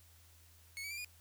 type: tone with pitch steps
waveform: sawtooth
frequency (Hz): 2200 / 2279 / 2361 / 2445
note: C#7 / C#7 / D7 / D#7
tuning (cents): -14 / +47 / +9 / -31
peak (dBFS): -38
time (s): 0.77-1.046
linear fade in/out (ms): 0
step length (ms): 69
effects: added 83 Hz sine -62 dBFS peak until 1.2 s + white hiss -65 dBFS RMS until 1.2 s